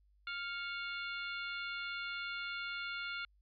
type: harmonic tone with a mistuned harmonic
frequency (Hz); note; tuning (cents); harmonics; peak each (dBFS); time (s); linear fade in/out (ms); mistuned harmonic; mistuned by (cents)
699; F5; +1; 2 / 3 / 4 / 5 / 6; -41 / -45 / -47 / -49 / -51; 0.27-3.25; 2; 3; +82
effects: added 50 Hz sine -66 dBFS peak until 3.41 s